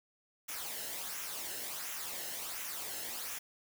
white noise with flanger, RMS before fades -41 dBFS, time 0.48-3.39 s, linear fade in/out 10 ms, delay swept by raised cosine 0.22 to 0.87 ms, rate 1.4 Hz, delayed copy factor -0.55, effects none

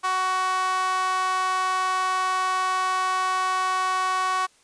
sawtooth tone with high-pass filter, 373.3 Hz, F#4, 15 cents sharp, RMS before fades -24 dBFS, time 0.03-4.47 s, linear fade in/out 20 ms, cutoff 1000 Hz, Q 7.3, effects white hiss -59 dBFS RMS until 4.63 s + resampled to 22050 Hz

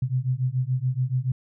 sine beating tone pair, 124.7 / 131.7 Hz, B2 / C3, +17 / +12 cents, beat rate 7 Hz, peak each -25 / -25 dBFS, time 0.02-1.32 s, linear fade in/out 5 ms, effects none

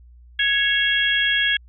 harmonic tone with a mistuned harmonic, 549 Hz, C#5, 17 cents flat, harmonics 3 / 4 / 5 / 6, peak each -20 / -26 / -26 / -21 dBFS, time 0.39-1.57 s, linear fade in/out 5 ms, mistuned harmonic 3, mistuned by +22 cents, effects added 60 Hz sine -44 dBFS peak until 1.68 s

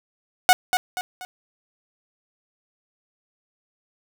sawtooth tone with echo, 734 Hz, F#5, 14 cents flat, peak -6 dBFS, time 0.49-0.53 s, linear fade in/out 0 ms, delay 240 ms, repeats 3, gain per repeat -8 dB, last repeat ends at 1.25 s, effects none

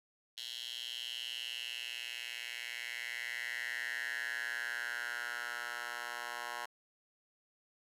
10% pulse tone with high-pass filter sweep, 120 Hz, B2, 49 cents flat, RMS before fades -41 dBFS, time 0.37-6.66 s, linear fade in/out 10 ms, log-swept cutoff 3500 to 1100 Hz, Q 5.4, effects resampled to 32000 Hz + 11-bit

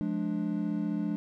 triangle chord, D diminished, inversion first, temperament just, 176.2 / 211.4 / 293.7 Hz, F3 / Ab3 / D4, +16 / +31 / 0 cents, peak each -32 / -30 / -31 dBFS, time 0.01-1.16 s, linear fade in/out 0 ms, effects none

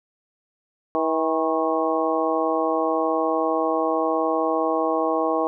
harmonic tone with a mistuned harmonic, 160.9 Hz, E3, 42 cents flat, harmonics 2 / 3 / 4 / 5 / 6 / 7, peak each -26 / -25 / -25 / -27 / -33 / -27 dBFS, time 0.95-5.47 s, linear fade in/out 0 ms, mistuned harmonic 7, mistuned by -56 cents, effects none

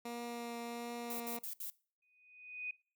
15% pulse tone with vibrato, 236.4 Hz, A#3, 24 cents sharp, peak -35 dBFS, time 0.05-1.39 s, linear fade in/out 5 ms, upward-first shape triangle, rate 1.4 Hz, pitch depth 11 cents each way
violet noise bursts, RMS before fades -43 dBFS, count 4, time 1.1-1.701 s, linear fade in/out 2 ms, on 100 ms, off 67 ms
sine tone with exponential growth, 2489 Hz, D#7, in tune, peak -36 dBFS, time 2.02-2.71 s, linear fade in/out 5 ms, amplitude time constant 150 ms
effects noise-tail reverb RT60 0.4 s tail -22 dB re dry

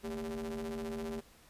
45% pulse ring-modulated tone, 87.31 Hz, F2, in tune, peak -34 dBFS, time 0.03-1.21 s, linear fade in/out 20 ms, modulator 313 Hz, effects pink hiss -61 dBFS RMS until 1.49 s + resampled to 32000 Hz

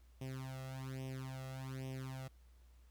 sawtooth tone with flanger, 131.8 Hz, C3, 13 cents sharp, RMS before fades -45 dBFS, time 0.21-2.28 s, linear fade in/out 5 ms, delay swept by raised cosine 0.34 to 1.54 ms, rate 1.2 Hz, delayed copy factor +0.9, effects added 60 Hz sine -60 dBFS peak until 2.9 s + pink hiss -75 dBFS RMS until 2.9 s

